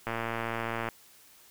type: click train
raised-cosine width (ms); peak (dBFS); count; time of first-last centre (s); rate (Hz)
0.5; -17; 95; 0.07-0.887; 115
effects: white hiss -57 dBFS RMS until 1.5 s